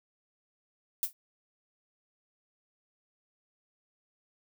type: noise with exponential decay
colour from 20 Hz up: violet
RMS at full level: -25 dBFS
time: 1.03-1.13 s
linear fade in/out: 0 ms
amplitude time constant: 21 ms
effects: none